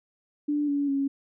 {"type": "tone with pitch steps", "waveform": "sine", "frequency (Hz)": [293.7, 284.8, 276.3], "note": ["D4", "C#4", "C#4"], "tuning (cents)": [0, 47, -6], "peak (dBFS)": -23, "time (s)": [0.48, 1.08], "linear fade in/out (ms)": 10, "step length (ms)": 200, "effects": []}